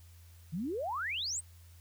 sine exponential sweep, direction up, 146.83 to 8870 Hz, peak -33 dBFS, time 0.52-1.41 s, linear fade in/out 20 ms, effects added 85 Hz sine -53 dBFS peak until 1.8 s + white hiss -64 dBFS RMS until 1.8 s

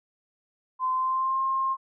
sine tone with pitch glide, 1031 to 1064.3 Hz, C6 to C6, -26 to +29 cents, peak -23 dBFS, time 0.79-1.77 s, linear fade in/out 50 ms, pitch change +55 cents, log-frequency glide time 0.92-1.41 s, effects none

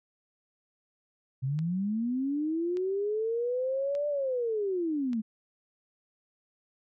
sine linear two-way sweep, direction up then down, 125.9 to 592 to 209.7 Hz, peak -27 dBFS, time 1.42-5.22 s, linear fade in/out 20 ms, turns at 4.08 s
click train, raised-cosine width 0.2 ms, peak -30 dBFS, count 4, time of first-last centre 1.59-5.132 s, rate 0.847 Hz
effects none

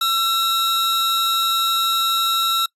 45% pulse tone pair together, 1344 / 3801 Hz, E6 / A#7, +33 / +33 cents, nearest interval octave + tritone, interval 1800 cents, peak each -20 dBFS, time 0.01-2.66 s, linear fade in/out 5 ms, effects noise-tail reverb RT60 0.1 s tail -24 dB re dry + resampled to 32000 Hz

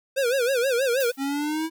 square tone with vibrato, 508 Hz, B4, 49 cents sharp, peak -21 dBFS, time 0.16-1.12 s, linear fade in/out 20 ms, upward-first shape sine, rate 6.3 Hz, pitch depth 150 cents each way
blue noise with exponential decay, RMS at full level -31 dBFS, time 1-1.3 s, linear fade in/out 5 ms, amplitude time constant 65 ms
square exponential sweep, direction up, 268.9 to 326.7 Hz, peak -25 dBFS, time 1.17-1.7 s, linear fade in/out 50 ms
effects none

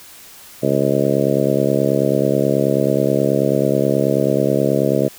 harmonic tone, 69.3 Hz, C#2, in tune, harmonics 2 / 3 / 4 / 5 / 6 / 7 / 8 / 9, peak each -22 / -22 / -22 / -22 / -22 / -22 / -22 / -22 dBFS, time 0.62-5.09 s, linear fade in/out 20 ms, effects white hiss -41 dBFS RMS until 5.18 s

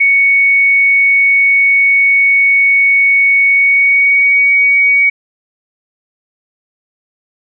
sine tone with pitch glide, 2225 to 2248 Hz, C#7 to C#7, +6 to +24 cents, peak -6 dBFS, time 0-5.1 s, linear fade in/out 10 ms, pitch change +18 cents, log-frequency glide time 3.47-4.41 s, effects none

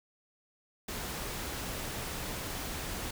pink noise, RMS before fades -38 dBFS, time 0.88-3.11 s, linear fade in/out 5 ms, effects none

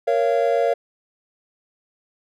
triangle chord, Bb minor, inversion none, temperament equal with one note detuned, 466.2 / 554.4 / 685.3 Hz, Bb4 / Db5 / F5, 0 / 0 / -33 cents, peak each -19 dBFS, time 0.07-0.74 s, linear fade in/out 10 ms, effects none

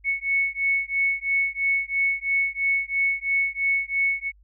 sine beating tone pair, 2208 / 2211 Hz, C#7 / C#7, -7 / -5 cents, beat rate 3 Hz, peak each -24 dBFS, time 0.04-4.32 s, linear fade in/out 50 ms, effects added 50 Hz sine -52 dBFS peak until 4.43 s

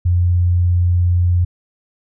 sine tone, 88.3 Hz, F2, 20 cents sharp, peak -11 dBFS, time 0.05-1.45 s, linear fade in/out 10 ms, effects none

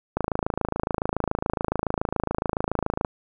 click train, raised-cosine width 1 ms, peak -9 dBFS, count 79, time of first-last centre 0.17-3.048 s, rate 27.1 Hz, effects none

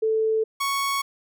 sine / sawtooth tone pair in turn, 440.4 / 1109.7 Hz, A4 / C#6, +2 / +2 cents, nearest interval octave + major third, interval 1600 cents, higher second, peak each -19 dBFS, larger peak neither, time 0.02-0.44 / 0.6-1.02 s, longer neither, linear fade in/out 10 ms, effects none

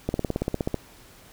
slowing click train, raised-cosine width 2 ms, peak -11 dBFS, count 12, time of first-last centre 0.09-0.743 s, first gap 51 ms, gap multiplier 1.03, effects pink hiss -51 dBFS RMS until 1.32 s

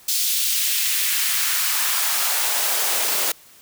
white noise with high-pass filter sweep, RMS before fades -21 dBFS, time 0.08-3.32 s, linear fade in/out 5 ms, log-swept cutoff 4200 to 380 Hz, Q 1.2, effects white hiss -49 dBFS RMS until 3.61 s

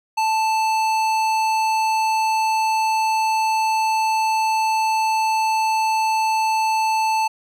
sine tone with tanh clipping, 880 Hz, A5, in tune, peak -19 dBFS, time 0.17-7.28 s, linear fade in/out 10 ms, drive 18 dB, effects none

